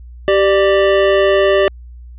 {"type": "tone pair together", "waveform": "square", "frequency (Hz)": [389.6, 593], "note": ["G4", "D5"], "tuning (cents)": [-11, 17], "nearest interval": "perfect fifth", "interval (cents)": 728, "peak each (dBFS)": -13, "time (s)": [0.28, 1.68], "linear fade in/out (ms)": 0, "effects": ["added 60 Hz sine -32 dBFS peak until 2.18 s", "resampled to 8000 Hz"]}